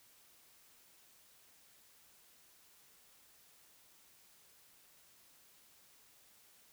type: silence
effects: white hiss -65 dBFS RMS until 6.72 s